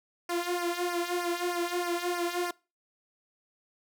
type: tone with flanger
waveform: sawtooth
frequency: 350 Hz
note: F4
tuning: 4 cents sharp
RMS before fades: -31 dBFS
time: 0.29-2.51 s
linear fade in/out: 5 ms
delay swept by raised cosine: 0.26 to 2.76 ms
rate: 3.2 Hz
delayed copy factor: -0.9
effects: noise-tail reverb RT60 0.3 s tail -23 dB re dry